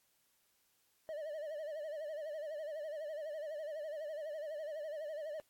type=tone with vibrato; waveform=triangle; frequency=610 Hz; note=D#5; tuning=34 cents flat; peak=-38 dBFS; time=1.09-5.4 s; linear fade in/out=0 ms; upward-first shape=sine; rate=12 Hz; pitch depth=96 cents each way; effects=white hiss -75 dBFS RMS until 5.49 s + AAC 64 kbps